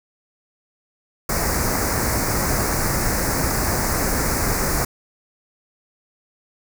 pink band-stop noise, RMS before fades -21 dBFS, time 1.29-4.85 s, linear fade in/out 5 ms, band 2200 to 4700 Hz, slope 48 dB/octave, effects none

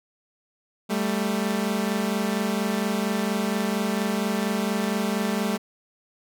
sawtooth tone pair together, 196.8 / 221.1 Hz, G3 / A3, +7 / +9 cents, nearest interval major second, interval 202 cents, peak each -22 dBFS, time 0.89-5.58 s, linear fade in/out 20 ms, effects none

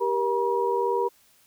sine tone cluster, 393.1 / 474.8 / 958 Hz, G4 / A#4 / A#5, +5 / +32 / +47 cents, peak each -26 dBFS, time 0-1.09 s, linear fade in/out 20 ms, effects white hiss -60 dBFS RMS until 1.46 s

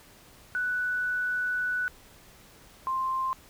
sine tone pair in turn, 1484 / 1049.3 Hz, F#6 / C6, +5 / +5 cents, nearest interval tritone, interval 600 cents, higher first, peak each -26 dBFS, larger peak neither, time 0.55-1.88 / 2.87-3.33 s, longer first, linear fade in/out 0 ms, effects pink hiss -54 dBFS RMS until 3.49 s

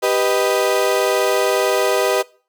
35% pulse chord, G augmented, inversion none, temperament equal, 392 / 493.9 / 622.3 Hz, G4 / B4 / D#5, 0 / 0 / 0 cents, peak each -18 / -17 / -18 dBFS, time 0.02-2.23 s, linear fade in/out 20 ms, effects noise-tail reverb RT60 0.4 s tail -22 dB re dry

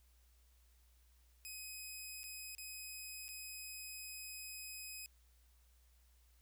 10% pulse tone with dropouts, 2524 Hz, D#7, 24 cents sharp, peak -38 dBFS, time 1.45-5.06 s, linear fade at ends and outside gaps 0 ms, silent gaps 2.233-2.24 / 2.55-2.582 / 3.282-3.289 s, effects added 60 Hz sine -66 dBFS peak until 6.41 s + white hiss -75 dBFS RMS until 6.41 s

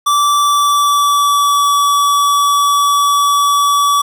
square tone with pitch glide, 1163 to 1145 Hz, D6 to D6, -17 to -44 cents, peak -10 dBFS, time 0.06-4.02 s, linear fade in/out 10 ms, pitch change -27 cents, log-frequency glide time 0.36-1.7 s, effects resampled to 32000 Hz + 8-bit

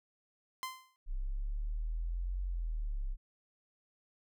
sawtooth tone with exponential decay, 1037 Hz, C6, 16 cents flat, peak -31 dBFS, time 0.63-0.96 s, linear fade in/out 0 ms, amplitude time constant 70 ms
sine exponential two-way sweep, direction up then down, 31.7 to 46.25 to 31.7 Hz, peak -33 dBFS, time 1.06-3.17 s, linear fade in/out 50 ms, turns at 2.41 s
effects none

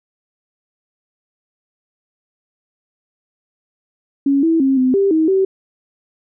sine tone with pitch steps, 277.8 / 327 / 268.6 / 256.8 / 394.5 / 317.5 / 383.5 Hz, C#4 / E4 / C4 / C4 / G4 / D#4 / G4, +4 / -14 / +46 / -32 / +11 / +35 / -38 cents, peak -11 dBFS, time 4.26-5.45 s, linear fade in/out 5 ms, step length 170 ms, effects none

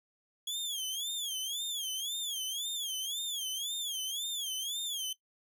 sawtooth tone with vibrato, 3322 Hz, G#7, in tune, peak -31 dBFS, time 0.47-5.13 s, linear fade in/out 5 ms, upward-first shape sine, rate 1.9 Hz, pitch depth 160 cents each way, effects noise-tail reverb RT60 0.1 s tail -17 dB re dry

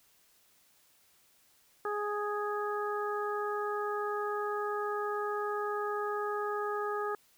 harmonic tone, 415.3 Hz, G#4, in tune, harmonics 1 / 2 / 3 / 4, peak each -34 / -39 / -36 / -42 dBFS, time 1.85-7.15 s, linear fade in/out 2 ms, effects white hiss -66 dBFS RMS until 7.37 s

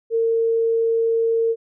sine tone, 456 Hz, A#4, 38 cents flat, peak -16 dBFS, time 0.1-1.56 s, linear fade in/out 50 ms, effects none

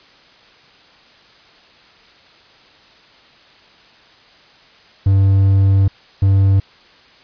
triangle tone bursts at uneven times, 97.4 Hz, G2, 11 cents flat, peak -7 dBFS, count 2, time 5.06-5.88 / 6.22-6.6 s, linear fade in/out 5 ms, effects white hiss -47 dBFS RMS until 7.23 s + resampled to 11025 Hz

